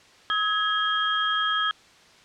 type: tone cluster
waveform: sine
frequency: 1278 / 1662 / 3233 Hz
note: D#6 / G#6 / G#7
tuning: +46 / +1 / -47 cents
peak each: -25 / -27 / -26 dBFS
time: 0.3-1.71 s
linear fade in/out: 0 ms
effects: white hiss -53 dBFS RMS until 2.24 s + low-pass 5000 Hz 12 dB/octave